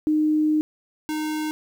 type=tone pair in turn; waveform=sine / square; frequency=306.8 / 308 Hz; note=D#4 / D#4; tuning=-24 / -17 cents; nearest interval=unison; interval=7 cents; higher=second; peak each=-17 / -25 dBFS; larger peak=first; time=0.07-0.61 / 1.09-1.51 s; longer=first; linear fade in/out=0 ms; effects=9-bit